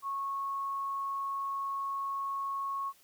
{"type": "tone", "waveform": "sine", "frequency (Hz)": 1100, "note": "C#6", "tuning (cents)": -14, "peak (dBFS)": -32, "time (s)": [0.02, 2.93], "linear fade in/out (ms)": 50, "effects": ["white hiss -63 dBFS RMS until 3.03 s"]}